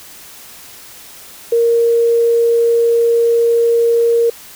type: tone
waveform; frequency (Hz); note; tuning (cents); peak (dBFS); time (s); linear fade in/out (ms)
sine; 466.2; A#4; 0; -9; 1.52-4.3; 5
effects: white hiss -37 dBFS RMS until 4.55 s